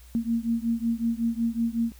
sine beating tone pair, 228.6 / 234 Hz, A#3 / A#3, -34 / +7 cents, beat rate 5.4 Hz, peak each -26 / -27 dBFS, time 0.15-1.92 s, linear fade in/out 0 ms, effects added 60 Hz sine -47 dBFS peak until 1.99 s + white hiss -56 dBFS RMS until 1.99 s

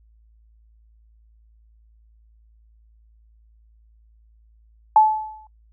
sine tone with exponential decay, 865 Hz, A5, 30 cents flat, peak -7 dBFS, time 4.96-5.47 s, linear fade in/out 2 ms, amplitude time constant 110 ms, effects noise-tail reverb RT60 0.1 s tail -25 dB re dry + added 55 Hz sine -52 dBFS peak until 5.72 s

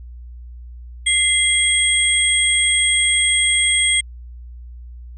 sine tone cluster, 2082 / 3292 / 8480 Hz, C7 / G#7 / C9, -9 / -16 / +22 cents, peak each -18 dBFS, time 1.06-4.01 s, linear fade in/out 10 ms, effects added 60 Hz sine -33 dBFS peak until 5.17 s

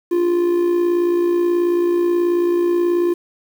triangle tone with amplitude modulation, 348.4 Hz, F4, 4 cents flat, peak -10 dBFS, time 0.11-3.14 s, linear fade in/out 10 ms, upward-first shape sine, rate 58.5 Hz, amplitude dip 45%, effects 7-bit

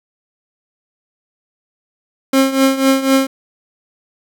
30% pulse tone with tremolo, 268.2 Hz, C4, 43 cents sharp, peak -5 dBFS, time 2.33-3.27 s, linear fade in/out 5 ms, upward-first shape triangle, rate 4 Hz, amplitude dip 80%, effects none

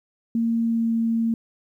sine tone with pitch glide, 229.8 to 228.2 Hz, A#3 to A#3, -25 to -37 cents, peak -19 dBFS, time 0.35-1.34 s, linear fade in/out 2 ms, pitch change -12 cents, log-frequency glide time 0.63-0.93 s, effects 10-bit

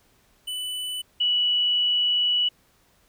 square / sine tone pair in turn, 2987 / 2946 Hz, F#7 / F#7, +16 / -8 cents, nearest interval unison, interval 24 cents, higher first, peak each -29 / -19 dBFS, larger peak second, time 0.47-1.02 / 1.2-2.49 s, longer second, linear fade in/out 10 ms, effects pink hiss -62 dBFS RMS until 3.08 s

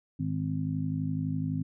harmonic tone, 51.91 Hz, G#1, in tune, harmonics 2 / 3 / 4 / 5, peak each -35 / -31 / -41 / -33 dBFS, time 0.19-1.63 s, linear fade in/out 10 ms, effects none

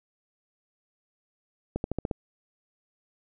accelerating click train, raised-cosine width 2 ms, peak -15 dBFS, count 6, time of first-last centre 1.76-2.112 s, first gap 81 ms, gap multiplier 0.93, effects none

